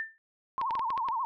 sine tone with exponential decay, 1786 Hz, A6, 25 cents sharp, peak -28 dBFS, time 0-0.18 s, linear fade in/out 0 ms, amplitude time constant 39 ms
sine tone with vibrato, 987.8 Hz, B5, in tune, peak -28 dBFS, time 0.58-1.25 s, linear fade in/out 0 ms, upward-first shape sine, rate 13 Hz, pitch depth 180 cents each way
clicks, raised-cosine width 0.3 ms, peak -22 dBFS, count 7, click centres 0.614 / 0.708 / 0.753 / 0.794 / 0.904 / 0.977 / 1.086 s
effects none

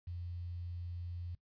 sine tone with quantisation, 87.31 Hz, F2, in tune, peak -40 dBFS, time 0.07-1.35 s, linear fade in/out 5 ms, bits 11, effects noise-tail reverb RT60 0.1 s tail -18 dB re dry + resampled to 11025 Hz

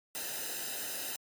white noise with comb filter, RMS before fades -38 dBFS, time 0.15-1.16 s, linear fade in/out 0 ms, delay 0.89 ms, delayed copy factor -0.75, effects MP3 96 kbps

